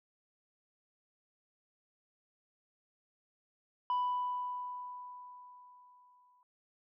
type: tone with exponential decay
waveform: sine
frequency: 991 Hz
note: B5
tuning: 6 cents sharp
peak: -26 dBFS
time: 3.9-6.43 s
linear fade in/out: 1 ms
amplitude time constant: 550 ms
effects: tanh soft clip ceiling -28 dBFS